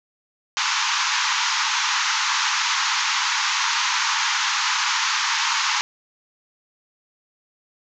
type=band-pass noise; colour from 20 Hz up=pink; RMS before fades=-22 dBFS; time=0.57-5.81 s; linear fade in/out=0 ms; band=860 to 6900 Hz; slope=96 dB/octave; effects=none